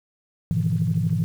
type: chord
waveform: sine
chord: E major seventh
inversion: first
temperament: equal with one note detuned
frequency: 103.83 / 123.47 / 155.56 / 168.37 Hz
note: G#2 / B2 / D#3 / E3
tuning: 0 / 0 / 0 / +37 cents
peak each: -25 / -27 / -24 / -23 dBFS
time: 0.51-1.24 s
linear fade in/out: 0 ms
effects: tanh soft clip ceiling -11 dBFS + 8-bit